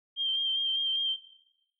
sine tone with vibrato, 3173 Hz, G7, 20 cents sharp, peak -26 dBFS, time 0.16-1.17 s, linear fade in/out 50 ms, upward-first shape sine, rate 5 Hz, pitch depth 27 cents each way, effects noise-tail reverb RT60 0.9 s tail -17 dB re dry

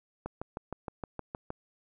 click train, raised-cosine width 1 ms, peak -22 dBFS, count 9, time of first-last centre 0.26-1.504 s, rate 6.43 Hz, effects none

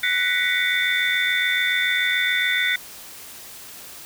sine tone cluster, 1486 / 1915 / 2002 / 2230 / 3541 Hz, F#6 / A#6 / B6 / C#7 / A7, +7 / +46 / +23 / +10 / +10 cents, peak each -25 dBFS, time 0.03-2.76 s, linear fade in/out 5 ms, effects white hiss -40 dBFS RMS until 4.05 s

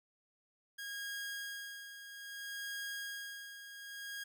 sawtooth tone with tremolo, 1634 Hz, G#6, 29 cents flat, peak -36 dBFS, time 0.78-4.24 s, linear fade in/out 10 ms, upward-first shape sine, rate 0.61 Hz, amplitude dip 65%, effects none

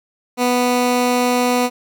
15% pulse tone, 246.9 Hz, B3, in tune, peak -8 dBFS, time 0.37-1.7 s, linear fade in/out 50 ms, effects none

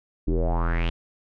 square tone with low-pass filter sweep, 42 Hz, E1, 33 cents sharp, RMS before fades -23 dBFS, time 0.27-0.9 s, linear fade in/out 10 ms, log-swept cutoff 300 to 3300 Hz, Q 5.5, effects none

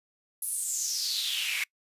pink noise with high-pass filter sweep, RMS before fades -31 dBFS, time 0.42-1.64 s, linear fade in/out 5 ms, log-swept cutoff 11000 to 2100 Hz, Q 5.8, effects noise-tail reverb RT60 0.1 s tail -25 dB re dry + resampled to 32000 Hz

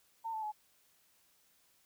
sine tone with pitch steps, 904 / 876.2 / 849.3 Hz, A5 / A5 / G#5, +47 / -7 / +39 cents, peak -36 dBFS, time 0.24-0.522 s, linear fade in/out 20 ms, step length 94 ms, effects white hiss -70 dBFS RMS until 1.85 s

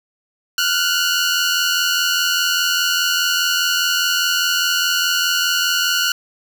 15% pulse tone pair together, 1405.1 / 1490 Hz, F6 / F#6, +10 / +12 cents, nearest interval minor second, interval 102 cents, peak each -12 dBFS, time 0.58-6.12 s, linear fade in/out 2 ms, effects none

